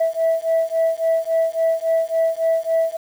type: beating tone pair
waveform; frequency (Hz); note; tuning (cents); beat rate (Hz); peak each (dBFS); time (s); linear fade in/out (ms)
sine; 653 / 656.6; E5 / E5; -17 / -7; 3.6; -18; 0-2.97; 10
effects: tanh soft clip ceiling -12 dBFS + 7-bit